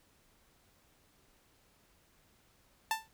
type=tone with exponential decay; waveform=sawtooth; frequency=887 Hz; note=A5; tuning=14 cents sharp; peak=-23 dBFS; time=2.91-3.08 s; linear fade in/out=1 ms; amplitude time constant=35 ms; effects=pink hiss -68 dBFS RMS until 3.13 s